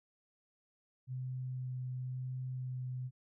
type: tone with vibrato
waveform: sine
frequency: 127.8 Hz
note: C3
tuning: 40 cents flat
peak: -37 dBFS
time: 1.07-3.11 s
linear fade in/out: 50 ms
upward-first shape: sine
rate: 0.95 Hz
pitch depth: 10 cents each way
effects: none